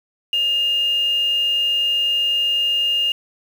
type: tone with quantisation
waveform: sine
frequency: 2828 Hz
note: F7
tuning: 21 cents sharp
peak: -16 dBFS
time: 0.33-3.12 s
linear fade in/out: 2 ms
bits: 6
effects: none